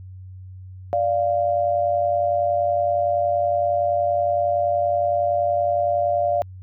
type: tone pair together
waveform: sine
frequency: 585.3 / 696 Hz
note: D5 / F5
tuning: -6 / -6 cents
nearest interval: minor third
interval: 300 cents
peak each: -21 / -20 dBFS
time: 0.93-6.42 s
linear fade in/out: 0 ms
effects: added 93 Hz sine -36 dBFS peak until 6.62 s